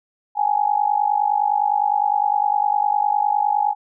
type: tone with amplitude modulation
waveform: sine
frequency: 830.6 Hz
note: G#5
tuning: in tune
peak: -12 dBFS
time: 0.35-3.75 s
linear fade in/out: 50 ms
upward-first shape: sine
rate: 49.8 Hz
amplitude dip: 90%
effects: none